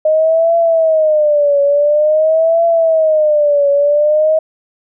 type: tone with vibrato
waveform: sine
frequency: 617 Hz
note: D#5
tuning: 15 cents flat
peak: -8 dBFS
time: 0.05-4.39 s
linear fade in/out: 5 ms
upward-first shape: triangle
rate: 0.48 Hz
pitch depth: 160 cents each way
effects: none